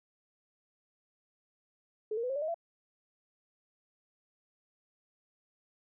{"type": "tone with pitch steps", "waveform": "sine", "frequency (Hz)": [430, 463.5, 499.7, 538.6, 580.7, 625.9, 674.7], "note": ["A4", "A#4", "B4", "C#5", "D5", "D#5", "E5"], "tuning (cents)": [-40, -10, 20, -50, -20, 10, 40], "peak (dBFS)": -31, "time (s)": [2.11, 2.544], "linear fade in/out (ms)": 5, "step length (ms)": 62, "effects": []}